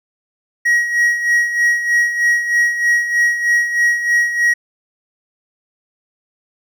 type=tone with tremolo; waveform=triangle; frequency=1901 Hz; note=A#6; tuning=33 cents sharp; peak=-8 dBFS; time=0.65-4.54 s; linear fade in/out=10 ms; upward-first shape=sine; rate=3.2 Hz; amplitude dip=65%; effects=none